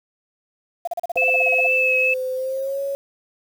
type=tone bursts; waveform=sine; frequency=694 Hz; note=F5; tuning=11 cents flat; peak=-21 dBFS; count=14; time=0.85-1.668 s; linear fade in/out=5 ms; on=25 ms; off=36 ms
type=tone with pitch glide; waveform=sine; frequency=514 to 554.1 Hz; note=C5 to C#5; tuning=-31 to -1 cents; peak=-22 dBFS; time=1.16-2.95 s; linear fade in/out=0 ms; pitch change=+130 cents; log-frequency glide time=2.35-2.79 s
type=tone with vibrato; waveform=sine; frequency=2602 Hz; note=E7; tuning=23 cents flat; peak=-16 dBFS; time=1.17-2.14 s; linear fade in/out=5 ms; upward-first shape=triangle; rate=2.2 Hz; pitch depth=29 cents each way
effects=7-bit